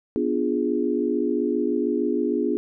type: chord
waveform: sine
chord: B diminished seventh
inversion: none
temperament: equal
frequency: 246.9 / 293.7 / 349.2 / 415.3 Hz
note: B3 / D4 / F4 / Ab4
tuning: 0 / 0 / 0 / 0 cents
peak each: -26 dBFS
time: 0.16-2.57 s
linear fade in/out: 0 ms
effects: none